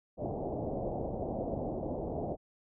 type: low-pass noise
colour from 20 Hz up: white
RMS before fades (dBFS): -36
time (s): 0.17-2.37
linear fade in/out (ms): 50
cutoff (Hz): 730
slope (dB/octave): 48
effects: none